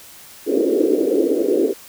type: band-pass noise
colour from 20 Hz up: pink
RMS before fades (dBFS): -17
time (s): 0.46-1.74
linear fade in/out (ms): 50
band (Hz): 290 to 490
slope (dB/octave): 48
effects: white hiss -42 dBFS RMS until 1.88 s